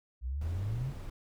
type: exponential sweep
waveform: sine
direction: up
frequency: 58.6 to 144.2 Hz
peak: -32 dBFS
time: 0.21-0.93 s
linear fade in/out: 50 ms
type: noise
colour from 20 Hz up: brown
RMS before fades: -42 dBFS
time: 0.41-1.1 s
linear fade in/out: 5 ms
effects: none